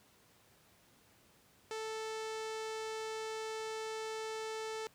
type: tone with low-pass filter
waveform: sawtooth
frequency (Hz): 440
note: A4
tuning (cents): 0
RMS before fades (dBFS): -41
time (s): 1.71-4.87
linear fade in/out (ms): 0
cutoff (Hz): 7000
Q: 1.2
effects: pink hiss -66 dBFS RMS until 4.94 s + high-pass 80 Hz 12 dB/octave